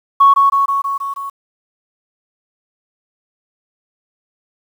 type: tone with echo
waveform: sine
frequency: 1108.7 Hz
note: C#6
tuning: in tune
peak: -4 dBFS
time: 0.2-0.34 s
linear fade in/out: 10 ms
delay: 160 ms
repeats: 6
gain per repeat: -3 dB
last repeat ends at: 1.3 s
effects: tanh soft clip ceiling 0 dBFS + 7-bit